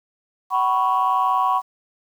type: chord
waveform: sine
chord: F# suspended fourth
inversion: none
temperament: equal with one note detuned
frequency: 754.7 / 987.8 / 1108.7 Hz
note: F#5 / B5 / C#6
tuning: +34 / 0 / 0 cents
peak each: -21 / -20 / -19 dBFS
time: 0.5-1.62 s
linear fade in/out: 50 ms
effects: tanh soft clip ceiling -10 dBFS + 8-bit